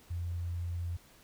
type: tone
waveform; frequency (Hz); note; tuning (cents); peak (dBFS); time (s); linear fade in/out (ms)
sine; 86.5; F2; -16; -33; 0.1-0.97; 10
effects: pink hiss -60 dBFS RMS until 1.23 s

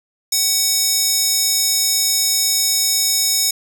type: tone with high-pass filter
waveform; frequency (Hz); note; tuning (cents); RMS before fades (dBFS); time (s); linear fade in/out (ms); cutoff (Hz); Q
square; 754; F#5; +32; -17; 0.32-3.51; 5; 5900; 2
effects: none

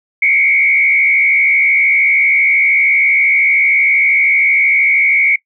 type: tone with frequency modulation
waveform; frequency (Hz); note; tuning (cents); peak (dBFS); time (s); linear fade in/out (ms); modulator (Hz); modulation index
sine; 2217; C#7; 0; -8; 0.22-5.36; 5; 72.9; 1.3
effects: noise-tail reverb RT60 0.1 s tail -22 dB re dry

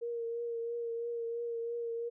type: tone with vibrato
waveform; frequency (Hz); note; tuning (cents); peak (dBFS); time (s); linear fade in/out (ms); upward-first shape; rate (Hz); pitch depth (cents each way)
sine; 467; A#4; +3; -34; 0.01-2.1; 20; triangle; 3; 27
effects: none

